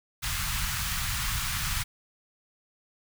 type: band-stop noise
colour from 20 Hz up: pink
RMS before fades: -30 dBFS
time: 0.22-1.84 s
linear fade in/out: 20 ms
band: 150 to 1100 Hz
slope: 24 dB/octave
effects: none